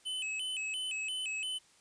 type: tone with vibrato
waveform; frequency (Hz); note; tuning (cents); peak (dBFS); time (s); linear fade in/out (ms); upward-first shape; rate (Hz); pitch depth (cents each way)
square; 2794; F7; 0; -35; 0.05-1.59; 20; square; 2.9; 140
effects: white hiss -64 dBFS RMS until 1.8 s + resampled to 22050 Hz